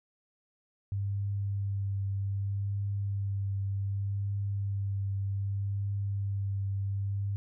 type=tone with vibrato; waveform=sine; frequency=99.3 Hz; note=G2; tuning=23 cents sharp; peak=-29 dBFS; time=0.92-7.36 s; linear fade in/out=0 ms; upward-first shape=triangle; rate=0.65 Hz; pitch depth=19 cents each way; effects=none